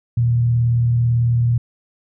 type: tone with frequency modulation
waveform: sine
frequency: 118.6 Hz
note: A#2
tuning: 30 cents sharp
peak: -13 dBFS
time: 0.17-1.58 s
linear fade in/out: 5 ms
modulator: 38.1 Hz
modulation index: 0.25
effects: none